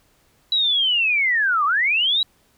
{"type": "linear two-way sweep", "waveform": "sine", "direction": "down then up", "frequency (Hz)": [3945, 1119, 3945], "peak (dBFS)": -16, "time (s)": [0.52, 2.23], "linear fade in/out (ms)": 2, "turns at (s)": 1.65, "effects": ["pink hiss -60 dBFS RMS until 2.57 s"]}